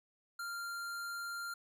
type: tone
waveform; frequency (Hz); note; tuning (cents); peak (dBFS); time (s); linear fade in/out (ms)
square; 1391; F6; -7; -40; 0.39-1.54; 5
effects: none